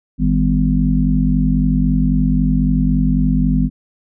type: harmonic tone with a mistuned harmonic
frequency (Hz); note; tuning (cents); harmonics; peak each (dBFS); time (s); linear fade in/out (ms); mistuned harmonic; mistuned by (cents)
50.5; G#1; -48; 1 / 3 / 4 / 5; -17 / -17 / -19 / -17; 0.18-3.7; 50; 3; +75
effects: none